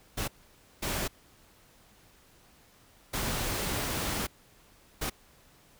pink noise bursts at uneven times, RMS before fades -32 dBFS, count 4, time 0.17-0.28 / 0.82-1.08 / 3.13-4.27 / 5.01-5.1 s, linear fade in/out 10 ms, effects pink hiss -60 dBFS RMS until 5.79 s

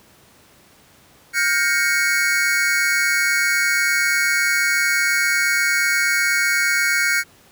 square chord, G half-diminished seventh, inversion third, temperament equal with one note detuned, 1419.7 / 1568 / 1864.7 / 2217 Hz, F6 / G6 / Bb6 / Db7, +28 / 0 / 0 / 0 cents, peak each -23 / -23 / -25 / -21 dBFS, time 1.33-7.24 s, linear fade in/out 50 ms, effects pink hiss -51 dBFS RMS until 7.51 s + high-pass 80 Hz 12 dB/octave

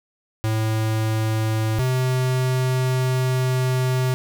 square tone pair in turn, 110 / 128.6 Hz, A2 / C3, 0 / -30 cents, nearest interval minor third, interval 270 cents, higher second, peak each -20 / -19 dBFS, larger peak second, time 0.44-1.79 / 1.79-4.14 s, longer second, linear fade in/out 0 ms, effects none

